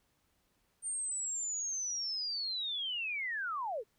sine linear sweep, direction down, 8900 to 388.1 Hz, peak -34 dBFS, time 0.82-3.84 s, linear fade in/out 50 ms, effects pink hiss -75 dBFS RMS until 3.98 s

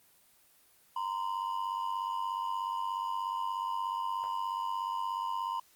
triangle ring-modulated tone, 980 Hz, B5, 14 cents flat, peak -27 dBFS, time 0.96-5.6 s, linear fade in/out 5 ms, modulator 48.4 Hz, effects white hiss -64 dBFS RMS until 5.75 s + Opus 24 kbps

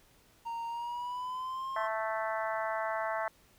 triangle tone with pitch glide, 927 to 1064.8 Hz, A#5 to C6, -10 to +30 cents, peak -33 dBFS, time 0.45-1.88 s, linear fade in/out 20 ms, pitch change +240 cents, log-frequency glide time 0.67-1.7 s
harmonic tone, 220 Hz, A3, in tune, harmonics 3 / 4 / 5 / 6 / 7 / 8 / 9, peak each -35 / -37 / -39 / -41 / -42 / -43 / -44 dBFS, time 1.76-3.28 s, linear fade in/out 2 ms
effects pink hiss -64 dBFS RMS until 3.58 s

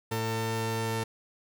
sawtooth tone pair together, 112.53 / 450.1 Hz, A2 / A4, +39 / +39 cents, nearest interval 2 octaves, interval 2400 cents, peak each -27 dBFS, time 0.11-1.04 s, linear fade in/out 10 ms, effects none

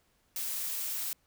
blue noise, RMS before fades -35 dBFS, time 0.36-1.13 s, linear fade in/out 2 ms, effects pink hiss -71 dBFS RMS until 1.26 s

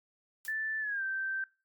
blue noise with exponential decay, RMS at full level -39 dBFS, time 0.45-0.56 s, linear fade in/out 0 ms, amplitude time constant 23 ms
sine tone with pitch glide, 1760 to 1559 Hz, A6 to G6, 0 to -10 cents, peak -31 dBFS, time 0.48-1.44 s, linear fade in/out 2 ms, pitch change -210 cents, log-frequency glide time 0.8-1.03 s
effects noise-tail reverb RT60 0.3 s tail -22 dB re dry + MP3 96 kbps

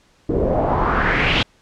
pink noise with low-pass filter sweep, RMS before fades -18 dBFS, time 0.29-1.43 s, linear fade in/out 5 ms, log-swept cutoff 380 to 3400 Hz, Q 3.4, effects pink hiss -56 dBFS RMS until 1.61 s + low-pass 7000 Hz 12 dB/octave

